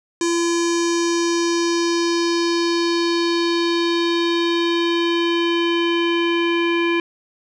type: tone with low-pass filter sweep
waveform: square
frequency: 340 Hz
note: F4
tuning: 46 cents flat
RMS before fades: -19 dBFS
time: 0.21-7 s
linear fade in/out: 2 ms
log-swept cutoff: 6900 to 2600 Hz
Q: 3.4
effects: none